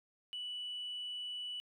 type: tone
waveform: sine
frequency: 2960 Hz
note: F#7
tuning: in tune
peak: -38 dBFS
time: 0.33-1.6 s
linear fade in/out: 0 ms
effects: tanh soft clip ceiling -36 dBFS + 13-bit